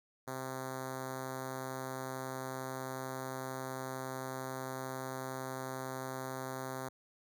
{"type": "tone with notch filter", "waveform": "5% pulse", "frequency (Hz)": 131.1, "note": "C3", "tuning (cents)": 4, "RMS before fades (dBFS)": -41, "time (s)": [0.27, 6.89], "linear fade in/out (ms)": 10, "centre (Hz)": 2900, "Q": 0.69, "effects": []}